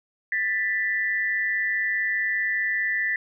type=tone pair together; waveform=sine; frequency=1771.2 / 1976 Hz; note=A6 / B6; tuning=+11 / 0 cents; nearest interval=major second; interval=189 cents; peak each=-25 dBFS; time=0.32-3.16 s; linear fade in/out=2 ms; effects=none